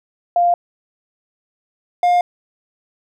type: tone pair in turn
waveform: sine / triangle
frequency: 698.5 / 708.7 Hz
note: F5 / F5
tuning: 0 / +25 cents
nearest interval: unison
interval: 25 cents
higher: second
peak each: -11 / -9 dBFS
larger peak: second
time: 0.36-0.54 / 2.03-2.21 s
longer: neither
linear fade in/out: 2 ms
effects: none